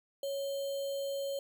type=tone with sample-and-hold; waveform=sine; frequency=554.4 Hz; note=C#5; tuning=in tune; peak=-33 dBFS; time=0.23-1.39 s; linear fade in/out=2 ms; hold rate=3675 Hz; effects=none